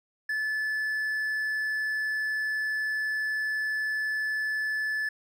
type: tone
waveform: triangle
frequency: 1734 Hz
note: A6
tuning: 26 cents flat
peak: -25 dBFS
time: 0.29-5.09 s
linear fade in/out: 5 ms
effects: none